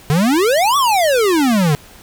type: exponential two-way sweep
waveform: square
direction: up then down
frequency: 140 to 1174.7 to 140 Hz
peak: -12 dBFS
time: 0.1-1.75 s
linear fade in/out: 0 ms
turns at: 0.77 s
effects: pink hiss -42 dBFS RMS until 2.02 s